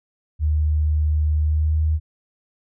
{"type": "tone with pitch glide", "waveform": "sine", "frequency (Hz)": [76.3, 77.99], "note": ["D#2", "D#2"], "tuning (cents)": [-33, 5], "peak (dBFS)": -16, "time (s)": [0.39, 2], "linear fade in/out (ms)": 50, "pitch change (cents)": 38, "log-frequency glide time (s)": [1.41, 1.81], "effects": []}